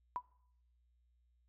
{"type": "tone with exponential decay", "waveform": "sine", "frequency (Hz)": 987.8, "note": "B5", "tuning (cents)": 0, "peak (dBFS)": -31, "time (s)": [0.16, 0.25], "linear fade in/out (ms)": 0, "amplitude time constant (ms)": 18, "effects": ["noise-tail reverb RT60 0.7 s tail -22 dB re dry", "added 60 Hz sine -70 dBFS peak until 1.48 s"]}